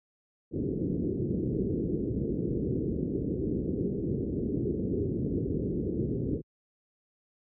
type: low-pass noise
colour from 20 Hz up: white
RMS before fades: -30 dBFS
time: 0.51-6.42 s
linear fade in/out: 50 ms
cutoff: 420 Hz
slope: 48 dB/octave
effects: high-pass 60 Hz 12 dB/octave